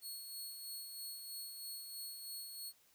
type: tone with tremolo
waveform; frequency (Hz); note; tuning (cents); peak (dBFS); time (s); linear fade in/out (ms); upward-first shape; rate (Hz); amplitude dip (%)
15% pulse; 4342; C#8; -37; -37; 0.01-2.73; 50; sine; 3.1; 40
effects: white hiss -70 dBFS RMS until 2.94 s